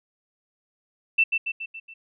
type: tone with echo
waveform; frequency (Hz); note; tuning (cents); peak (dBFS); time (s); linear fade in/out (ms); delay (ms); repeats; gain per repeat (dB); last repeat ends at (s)
sine; 2671; E7; +22; -15; 1.18-1.24; 10; 140; 5; -5; 1.94
effects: none